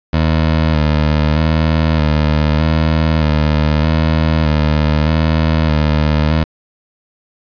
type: tone with vibrato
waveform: 20% pulse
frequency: 77.78 Hz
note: D#2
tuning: in tune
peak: -6 dBFS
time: 0.13-6.44 s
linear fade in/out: 5 ms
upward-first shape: square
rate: 0.81 Hz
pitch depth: 36 cents each way
effects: resampled to 11025 Hz + 7-bit